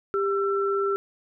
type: tone pair together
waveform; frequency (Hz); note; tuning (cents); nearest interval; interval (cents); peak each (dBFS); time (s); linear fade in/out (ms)
sine; 396.6 / 1341.7; G4 / E6; +20 / +30; octave + major sixth; 2110; -23 / -27; 0.14-0.96; 0
effects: none